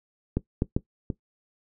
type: clicks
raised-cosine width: 3 ms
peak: -11 / -10 / -10 / -16 dBFS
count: 4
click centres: 0.37 / 0.621 / 0.765 / 1.102 s
effects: noise-tail reverb RT60 0.1 s tail -17 dB re dry